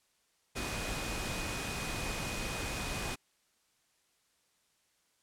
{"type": "tone in noise", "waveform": "sine", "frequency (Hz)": 2489, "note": "D#7", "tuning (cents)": 0, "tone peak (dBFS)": -44, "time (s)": [0.55, 3.16], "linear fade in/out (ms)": 20, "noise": "pink", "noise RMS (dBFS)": -37, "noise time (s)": [0.55, 3.16], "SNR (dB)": -10, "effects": ["white hiss -73 dBFS RMS until 5.22 s", "low-pass 10000 Hz 12 dB/octave"]}